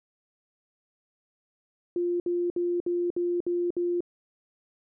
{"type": "tone bursts", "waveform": "sine", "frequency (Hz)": 349.9, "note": "F4", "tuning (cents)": 3, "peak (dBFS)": -24, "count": 7, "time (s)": [1.96, 4.006], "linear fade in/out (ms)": 2, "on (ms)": 240, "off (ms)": 61, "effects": []}